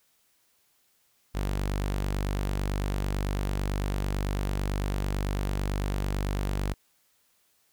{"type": "tone", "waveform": "sawtooth", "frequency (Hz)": 49, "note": "G1", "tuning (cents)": 0, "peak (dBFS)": -23, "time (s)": [1.34, 6.74], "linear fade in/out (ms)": 20, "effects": ["white hiss -68 dBFS RMS until 7.72 s"]}